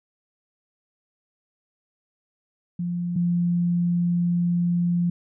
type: tone pair in turn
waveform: sine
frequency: 174.6 / 173.95 Hz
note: F3 / F3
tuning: 0 / -7 cents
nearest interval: unison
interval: 7 cents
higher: first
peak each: -24 / -19 dBFS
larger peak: second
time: 2.79-3.16 / 3.16-5.1 s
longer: second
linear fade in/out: 5 ms
effects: none